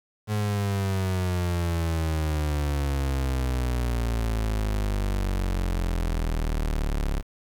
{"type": "exponential sweep", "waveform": "35% pulse", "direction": "down", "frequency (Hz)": [106.8, 34.65], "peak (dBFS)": -22, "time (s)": [0.27, 7.23], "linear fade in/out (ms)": 50, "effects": ["8-bit"]}